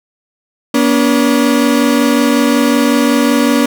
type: tone pair together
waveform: 35% pulse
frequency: 239.9 / 285.3 Hz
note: A#3 / C#4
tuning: +50 / +50 cents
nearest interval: minor third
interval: 300 cents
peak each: -10 dBFS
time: 0.74-3.66 s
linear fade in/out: 5 ms
effects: none